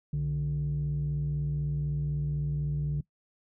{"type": "tone pair together", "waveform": "sine", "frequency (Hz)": [62.7, 146.69], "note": ["B1", "D3"], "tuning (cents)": [27, -2], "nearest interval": "octave + minor third", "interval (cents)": 1471, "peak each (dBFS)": [-34, -26], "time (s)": [0.13, 3.01], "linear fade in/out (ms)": 5, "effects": ["noise-tail reverb RT60 0.1 s tail -21 dB re dry", "tanh soft clip ceiling -24 dBFS"]}